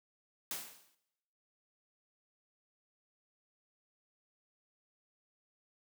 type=noise with exponential decay; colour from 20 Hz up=white; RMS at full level=-37 dBFS; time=0.51-0.95 s; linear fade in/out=2 ms; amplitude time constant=95 ms; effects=noise-tail reverb RT60 0.9 s tail -18 dB re dry + high-pass 150 Hz 12 dB/octave